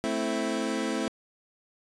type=chord; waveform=25% pulse; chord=A minor; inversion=none; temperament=equal; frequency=220 / 261.6 / 329.6 Hz; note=A3 / C4 / E4; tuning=0 / 0 / 0 cents; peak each=-28 dBFS; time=0.04-1.08 s; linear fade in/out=0 ms; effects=resampled to 22050 Hz

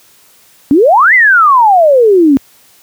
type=exponential two-way sweep; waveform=sine; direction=up then down; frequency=261.6 to 2093 to 261.6 Hz; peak=-3 dBFS; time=0.71-2.37 s; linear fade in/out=0 ms; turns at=1.14 s; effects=white hiss -45 dBFS RMS until 2.82 s + high-pass 60 Hz 12 dB/octave

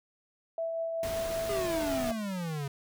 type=tone with tremolo; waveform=sine; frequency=659.3 Hz; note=E5; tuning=in tune; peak=-29 dBFS; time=0.58-2.12 s; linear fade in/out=2 ms; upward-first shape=triangle; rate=5.3 Hz; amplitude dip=30%
type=noise; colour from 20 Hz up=pink; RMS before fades=-39 dBFS; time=1.03-2.11 s; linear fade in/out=2 ms
type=exponential sweep; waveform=square; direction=down; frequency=415.3 to 135.9 Hz; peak=-33 dBFS; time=1.49-2.68 s; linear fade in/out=5 ms
effects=none

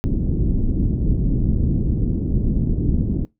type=low-pass noise; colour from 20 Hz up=pink; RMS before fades=-19 dBFS; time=0.04-3.25 s; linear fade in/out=0 ms; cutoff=300 Hz; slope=24 dB/octave; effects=noise-tail reverb RT60 0.2 s tail -22 dB re dry

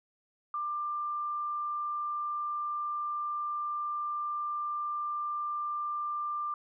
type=tone; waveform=sine; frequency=1189 Hz; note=D6; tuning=21 cents sharp; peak=-31 dBFS; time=0.54-6.54 s; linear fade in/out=2 ms; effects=none

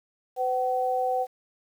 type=tone pair together; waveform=sine; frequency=507 / 758.9 Hz; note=B4 / F#5; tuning=+45 / +44 cents; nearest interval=perfect fifth; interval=699 cents; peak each=-27 / -25 dBFS; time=0.36-1.27 s; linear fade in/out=50 ms; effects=9-bit

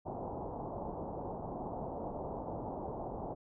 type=low-pass noise; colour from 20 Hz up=white; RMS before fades=-41 dBFS; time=0.05-3.35 s; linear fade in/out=20 ms; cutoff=910 Hz; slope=48 dB/octave; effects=none

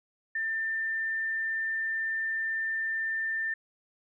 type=tone; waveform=sine; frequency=1791 Hz; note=A6; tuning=30 cents sharp; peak=-28 dBFS; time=0.35-3.54 s; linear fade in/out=5 ms; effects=none

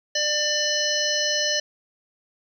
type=harmonic tone with a mistuned harmonic; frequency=596 Hz; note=D5; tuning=25 cents sharp; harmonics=1 / 3 / 5 / 7 / 9 / 10; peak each=-28 / -28 / -28 / -28 / -28 / -28 dBFS; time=0.15-1.6 s; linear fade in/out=5 ms; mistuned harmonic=9; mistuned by=-33 cents; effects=9-bit

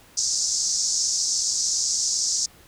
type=band-pass noise; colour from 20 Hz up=pink; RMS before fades=-24 dBFS; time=0.17-2.46 s; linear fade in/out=5 ms; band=5100 to 7200 Hz; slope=48 dB/octave; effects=pink hiss -52 dBFS RMS until 2.67 s

